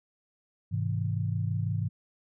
sine chord, Ab augmented, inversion none, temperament just, 103.83 / 129.78 / 162.23 Hz, Ab2 / C3 / E3, 0 / -14 / -27 cents, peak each -29 / -33 / -33 dBFS, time 0.71-1.89 s, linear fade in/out 20 ms, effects none

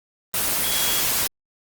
sine tone in noise, 3322 Hz, G#7, in tune, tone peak -28 dBFS, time 0.64-1 s, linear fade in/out 0 ms, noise white, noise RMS -22 dBFS, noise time 0.34-1.27 s, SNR -9 dB, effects Opus 24 kbps

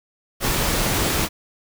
pink noise, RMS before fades -21 dBFS, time 0.4-1.29 s, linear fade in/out 50 ms, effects none

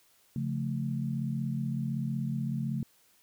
sine chord, Db augmented, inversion none, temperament equal, 138.59 / 174.61 / 220 Hz, Db3 / F3 / A3, 0 / 0 / 0 cents, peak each -32 / -37 / -34 dBFS, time 0.36-2.83 s, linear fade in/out 2 ms, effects white hiss -65 dBFS RMS until 3.22 s

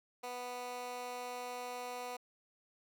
15% pulse tone with high-pass filter, 246.9 Hz, B3, in tune, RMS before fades -43 dBFS, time 0.23-2.17 s, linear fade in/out 10 ms, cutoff 570 Hz, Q 1.1, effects none

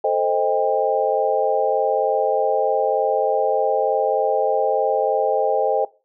sine chord, A half-diminished seventh, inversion none, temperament equal with one note detuned, 440 / 523.3 / 622.3 / 798.2 Hz, A4 / C5 / Eb5 / G5, 0 / 0 / 0 / +31 cents, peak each -22 dBFS, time 0.04-5.85 s, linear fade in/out 5 ms, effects noise-tail reverb RT60 0.3 s tail -20 dB re dry

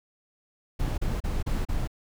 brown noise bursts, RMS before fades -27 dBFS, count 5, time 0.79-1.876 s, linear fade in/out 10 ms, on 190 ms, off 34 ms, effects none

